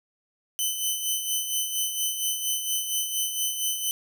10% pulse tone with tremolo, 3033 Hz, F#7, 42 cents sharp, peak -15 dBFS, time 0.59-3.91 s, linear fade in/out 0 ms, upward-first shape sine, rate 4.3 Hz, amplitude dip 55%, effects none

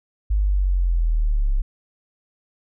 sine linear sweep, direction down, 51.91 to 32.76 Hz, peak -16 dBFS, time 0.3-1.62 s, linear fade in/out 10 ms, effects none

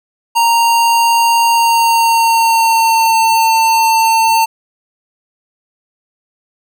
square tone with pitch glide, 928 to 899.5 Hz, A#5 to A5, -8 to +38 cents, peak -9 dBFS, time 0.35-4.46 s, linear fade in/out 20 ms, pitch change -54 cents, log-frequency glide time 1.5-3.21 s, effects none

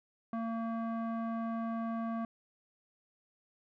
square tone with low-pass filter, 227.8 Hz, A#3, 40 cents flat, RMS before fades -36 dBFS, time 0.33-2.25 s, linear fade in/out 2 ms, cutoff 1100 Hz, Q 1.9, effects none

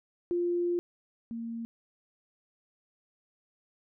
sine tone pair in turn, 349.2 / 230.5 Hz, F4 / A#3, 0 / -19 cents, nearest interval perfect fifth, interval 719 cents, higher first, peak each -26 / -34 dBFS, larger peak first, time 0.31-0.79 / 1.31-1.65 s, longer first, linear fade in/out 0 ms, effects none

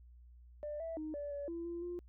sine tone with pitch steps, 594 / 657 / 309.7 / 579 / 571 / 337 / 342.1 / 351 Hz, D5 / E5 / D#4 / D5 / D5 / E4 / F4 / F4, +20 / -6 / -8 / -25 / -49 / +38 / -36 / +9 cents, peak -38 dBFS, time 0.63-1.99 s, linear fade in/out 0 ms, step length 170 ms, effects tanh soft clip ceiling -34 dBFS + added 60 Hz sine -55 dBFS peak until 2.08 s

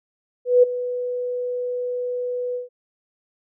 sine tone with ADSR envelope, 493.9 Hz, B4, in tune, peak -8 dBFS, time 0.45-2.69 s, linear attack 180 ms, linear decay 12 ms, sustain -15 dB, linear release 140 ms, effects none

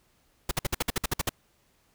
pink noise bursts, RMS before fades -26 dBFS, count 11, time 0.49-1.293 s, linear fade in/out 5 ms, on 23 ms, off 55 ms, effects pink hiss -67 dBFS RMS until 1.94 s

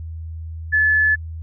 sine tone, 1727 Hz, A6, 33 cents flat, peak -13 dBFS, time 0.72-1.16 s, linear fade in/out 20 ms, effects added 81 Hz sine -28 dBFS peak until 1.42 s

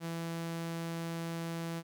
sawtooth tone, 166.5 Hz, E3, 18 cents sharp, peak -32 dBFS, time 0-1.83 s, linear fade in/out 50 ms, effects none

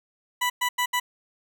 20% pulse tone bursts at uneven times, 987.8 Hz, B5, in tune, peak -17 dBFS, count 4, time 0.41-0.5 / 0.61-0.69 / 0.78-0.86 / 0.93-1 s, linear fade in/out 10 ms, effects none

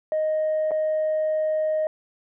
sine tone with dropouts, 622.3 Hz, D#5, in tune, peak -19 dBFS, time 0.12-1.87 s, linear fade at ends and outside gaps 1 ms, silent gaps 0.709-0.716 s, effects tanh soft clip ceiling -18 dBFS

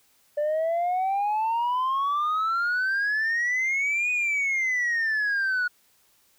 sine exponential two-way sweep, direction up then down, 585 to 2489 to 1447 Hz, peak -20 dBFS, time 0.37-5.68 s, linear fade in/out 10 ms, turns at 4.11 s, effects tanh soft clip ceiling -21 dBFS + white hiss -63 dBFS RMS until 6.38 s

